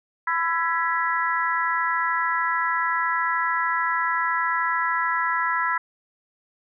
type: harmonic tone with a mistuned harmonic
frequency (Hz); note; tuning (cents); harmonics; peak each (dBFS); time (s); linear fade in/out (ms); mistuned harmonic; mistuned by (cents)
333.6; E4; +21; 3 / 4 / 5 / 6; -25 / -26 / -27 / -28; 0.27-5.78; 5; 6; -35
effects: none